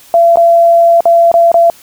sine tone with dropouts, 678 Hz, E5, 49 cents sharp, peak -3 dBFS, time 0.14-1.7 s, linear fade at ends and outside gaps 1 ms, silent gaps 0.358-0.371 / 1.006-1.055 / 1.316-1.34 / 1.517-1.542 s, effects white hiss -40 dBFS RMS until 1.82 s

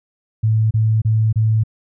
sine tone bursts, 110 Hz, A2, in tune, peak -12 dBFS, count 4, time 0.43-1.637 s, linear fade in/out 10 ms, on 280 ms, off 29 ms, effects none

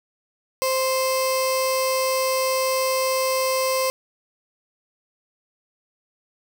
15% pulse tone with notch filter, 523.3 Hz, C5, in tune, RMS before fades -22 dBFS, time 0.62-3.9 s, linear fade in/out 0 ms, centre 1600 Hz, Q 1, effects none

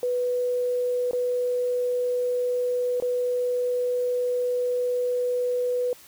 sine tone with dropouts, 493.9 Hz, B4, in tune, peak -22 dBFS, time 0.03-5.93 s, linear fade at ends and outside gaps 1 ms, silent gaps 1.111-1.132 / 3.001-3.023 s, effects white hiss -50 dBFS RMS until 6.07 s

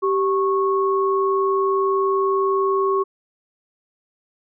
sine tone pair together, 389.2 / 1100 Hz, G4 / C#6, -12 / -14 cents, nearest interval octave + tritone, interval 1798 cents, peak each -18 / -21 dBFS, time 0.02-3.04 s, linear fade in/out 20 ms, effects none

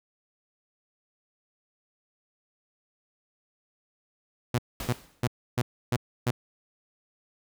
sawtooth tone bursts, 121.8 Hz, B2, 24 cents flat, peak -19 dBFS, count 6, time 4.54-6.31 s, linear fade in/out 5 ms, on 45 ms, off 300 ms
pink noise with exponential decay, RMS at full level -34 dBFS, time 4.8-5.26 s, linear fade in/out 2 ms, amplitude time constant 99 ms
effects none

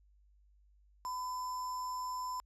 sine tone with sample-and-hold, 1005 Hz, B5, 30 cents sharp, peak -36 dBFS, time 1.05-2.4 s, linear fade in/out 0 ms, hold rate 6300 Hz, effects added 50 Hz sine -63 dBFS peak until 2.45 s + low-pass 11000 Hz 12 dB/octave

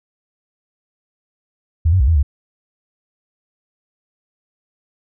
sine tone with pitch steps, 81 / 93.3 / 62.7 / 81.8 / 71.2 Hz, E2 / F#2 / B1 / E2 / C#2, -30 / +15 / +27 / -13 / +47 cents, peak -10 dBFS, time 1.85-2.23 s, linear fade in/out 10 ms, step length 76 ms, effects none

